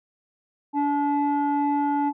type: tone pair together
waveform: sine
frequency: 288.2 / 862.5 Hz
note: D4 / A5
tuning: -33 / -35 cents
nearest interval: octave + perfect fifth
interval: 1898 cents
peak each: -21 dBFS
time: 0.73-2.13 s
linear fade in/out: 50 ms
effects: tanh soft clip ceiling -17 dBFS